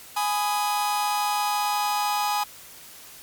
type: chord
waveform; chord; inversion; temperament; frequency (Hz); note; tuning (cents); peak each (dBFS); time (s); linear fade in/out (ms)
45% pulse; G# minor; none; just; 830.6 / 996.7 / 1245.9; G#5 / B5 / D#6; 0 / +16 / +2; -24 / -30 / -30; 0.16-2.44; 10
effects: white hiss -45 dBFS RMS until 3.22 s + MP3 96 kbps